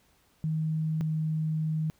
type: tone pair in turn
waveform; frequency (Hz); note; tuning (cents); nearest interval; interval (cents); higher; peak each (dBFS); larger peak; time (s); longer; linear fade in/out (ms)
sine; 157.5 / 156.92; D#3 / D#3; +21 / +15; unison; 6; first; -26; neither; 0.44-1.01 / 1.01-1.9; second; 0
effects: pink hiss -66 dBFS RMS until 1.99 s